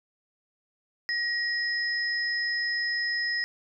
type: tone pair together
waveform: sine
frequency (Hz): 1897 / 5100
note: A#6 / D#8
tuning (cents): +30 / +42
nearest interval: octave + perfect fourth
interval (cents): 1712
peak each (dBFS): -27 / -31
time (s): 1.09-3.44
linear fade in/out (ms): 0
effects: none